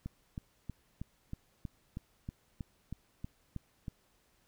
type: click train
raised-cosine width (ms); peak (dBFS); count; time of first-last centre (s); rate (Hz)
5; -27; 13; 0.06-3.882; 3.14
effects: pink hiss -71 dBFS RMS until 4.47 s